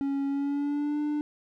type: tone with pitch glide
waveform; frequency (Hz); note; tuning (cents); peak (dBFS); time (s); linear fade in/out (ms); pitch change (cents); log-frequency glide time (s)
triangle; 277.2 to 297.1; C#4 to D4; 0 to +20; -24; 0.01-1.21; 0; +120; 0.27-1
effects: none